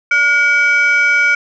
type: tone pair together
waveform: sine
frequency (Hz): 1436.3 / 2280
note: F6 / C#7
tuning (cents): +48 / +48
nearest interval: minor sixth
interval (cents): 800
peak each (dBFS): -10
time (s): 0.11-1.35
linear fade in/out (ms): 5
effects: tanh soft clip ceiling -6 dBFS